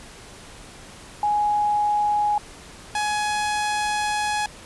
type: tone pair in turn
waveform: sine / sawtooth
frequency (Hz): 833 / 839.8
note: G#5 / G#5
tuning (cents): +5 / +19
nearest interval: unison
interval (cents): 14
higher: second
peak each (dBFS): -18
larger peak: neither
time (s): 1.23-2.38 / 2.95-4.46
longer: second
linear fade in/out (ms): 2
effects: pink hiss -43 dBFS RMS until 4.65 s + resampled to 24000 Hz